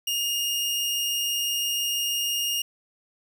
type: tone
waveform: sawtooth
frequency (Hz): 2839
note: F7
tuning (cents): +28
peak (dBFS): -21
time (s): 0.07-2.62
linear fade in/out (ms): 5
effects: none